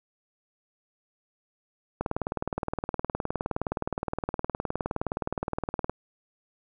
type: click train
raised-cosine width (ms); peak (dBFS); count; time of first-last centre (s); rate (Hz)
1; -14; 76; 2.01-5.896; 19.3
effects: none